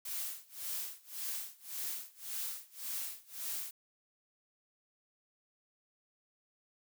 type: noise with tremolo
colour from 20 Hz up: blue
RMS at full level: -38 dBFS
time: 0.05-3.71 s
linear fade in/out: 5 ms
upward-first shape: sine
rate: 1.8 Hz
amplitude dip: 95%
effects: none